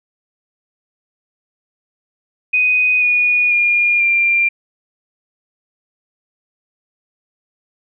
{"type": "tone with pitch steps", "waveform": "sine", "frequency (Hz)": [2495, 2456, 2418, 2381], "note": ["D#7", "D#7", "D7", "D7"], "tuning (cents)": [4, -23, 50, 23], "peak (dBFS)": -11, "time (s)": [2.53, 4.49], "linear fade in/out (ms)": 10, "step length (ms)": 490, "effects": []}